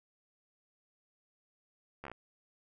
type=slowing click train; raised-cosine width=0.5 ms; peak=-29 dBFS; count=6; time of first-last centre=2.04-2.116 s; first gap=13 ms; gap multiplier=1.08; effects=none